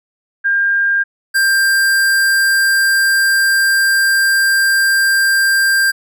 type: tone pair in turn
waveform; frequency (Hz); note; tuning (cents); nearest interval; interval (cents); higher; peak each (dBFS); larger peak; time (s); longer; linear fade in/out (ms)
sine / square; 1603 / 1587.3; G6 / G6; +38 / +21; unison; 17; first; -11; neither; 0.44-1.04 / 1.34-5.92; second; 20
effects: none